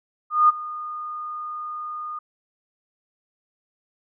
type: tone with ADSR envelope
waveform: sine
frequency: 1224 Hz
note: D#6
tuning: 29 cents flat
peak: -10 dBFS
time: 0.3-2.19 s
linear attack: 190 ms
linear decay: 19 ms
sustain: -19 dB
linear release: 6 ms
effects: none